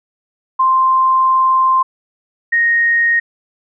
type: tone pair in turn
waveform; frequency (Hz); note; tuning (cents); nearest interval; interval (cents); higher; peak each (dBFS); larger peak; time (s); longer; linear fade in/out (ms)
sine; 1046.5 / 1864.7; C6 / A#6; 0 / 0; minor seventh; 1000; second; -9 / -10; first; 0.59-1.83 / 2.52-3.2; first; 10
effects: none